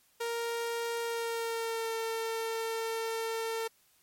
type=tone with pitch glide; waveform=sawtooth; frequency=466.2 to 451.9 Hz; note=A#4 to A4; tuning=0 to +46 cents; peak=-28 dBFS; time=0.2-3.68 s; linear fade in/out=10 ms; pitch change=-54 cents; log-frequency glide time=1.01-1.92 s; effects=white hiss -67 dBFS RMS until 4.02 s + MP3 64 kbps